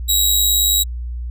15% pulse tone with amplitude modulation, 3850 Hz, B7, 45 cents flat, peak -4 dBFS, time 0.08-0.84 s, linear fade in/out 20 ms, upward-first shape sine, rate 98.8 Hz, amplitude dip 45%, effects added 60 Hz sine -23 dBFS peak until 1.3 s

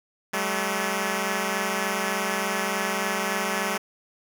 5% pulse tone pair together, 191.2 / 214.6 Hz, G3 / A3, -43 / -43 cents, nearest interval major second, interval 200 cents, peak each -16 dBFS, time 0.33-3.78 s, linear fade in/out 10 ms, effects none

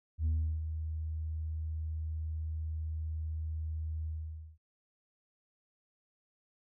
sine tone with ADSR envelope, 78.9 Hz, D#2, 25 cents sharp, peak -25 dBFS, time 0.18-4.58 s, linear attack 76 ms, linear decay 350 ms, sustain -9 dB, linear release 520 ms, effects noise-tail reverb RT60 0.1 s tail -23 dB re dry + tanh soft clip ceiling -26 dBFS

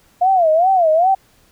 sine tone with vibrato, 694 Hz, F5, 11 cents flat, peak -10 dBFS, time 0.21-1.15 s, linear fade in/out 10 ms, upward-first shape sine, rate 2.5 Hz, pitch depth 190 cents each way, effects pink hiss -54 dBFS RMS until 1.51 s

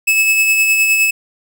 45% pulse tone with tremolo, 2600 Hz, E7, 24 cents flat, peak -9 dBFS, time 0.07-1.11 s, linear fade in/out 10 ms, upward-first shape sine, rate 9.7 Hz, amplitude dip 35%, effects none

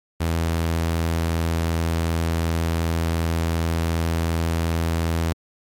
sawtooth tone, 82.7 Hz, E2, 6 cents sharp, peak -16 dBFS, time 0.2-5.33 s, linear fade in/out 10 ms, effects MP3 64 kbps

